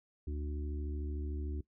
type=harmonic tone; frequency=73.42 Hz; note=D2; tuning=in tune; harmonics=1 / 3 / 4 / 5; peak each=-36 / -50 / -46 / -48 dBFS; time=0.27-1.61 s; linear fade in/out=5 ms; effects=noise-tail reverb RT60 0.1 s tail -19 dB re dry